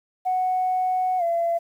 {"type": "tone with pitch glide", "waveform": "sine", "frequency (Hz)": [740, 678.6], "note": ["F#5", "F5"], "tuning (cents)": [0, -50], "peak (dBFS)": -19, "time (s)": [0.25, 1.59], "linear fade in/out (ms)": 20, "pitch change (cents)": -150, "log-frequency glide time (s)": [1.18, 1.23], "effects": ["tanh soft clip ceiling -15 dBFS", "9-bit"]}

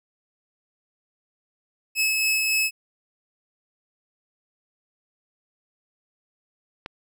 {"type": "tone with tremolo", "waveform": "sawtooth", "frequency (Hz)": 2588, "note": "E7", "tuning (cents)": -32, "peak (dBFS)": -16, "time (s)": [1.95, 2.71], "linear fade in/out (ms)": 50, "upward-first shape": "sine", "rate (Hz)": 3.6, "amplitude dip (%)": 25}
{"type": "click", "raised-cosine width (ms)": 0.3, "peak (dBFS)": -17, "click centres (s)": 6.861}
{"effects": []}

